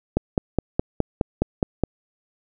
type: click train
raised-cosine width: 2 ms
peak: -5 dBFS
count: 9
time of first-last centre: 0.17-1.837 s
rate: 4.8 Hz
effects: none